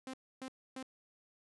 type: tone bursts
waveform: sawtooth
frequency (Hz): 261.6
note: C4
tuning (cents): 0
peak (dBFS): -38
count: 3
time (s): 0.07-0.828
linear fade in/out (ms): 2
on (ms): 66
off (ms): 280
effects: resampled to 24000 Hz